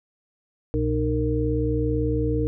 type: tone cluster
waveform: sine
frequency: 62.7 / 120.6 / 304.4 / 460.6 Hz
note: B1 / B2 / D#4 / A#4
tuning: +27 / -41 / -38 / -21 cents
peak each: -26 dBFS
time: 0.74-2.47 s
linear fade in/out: 0 ms
effects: none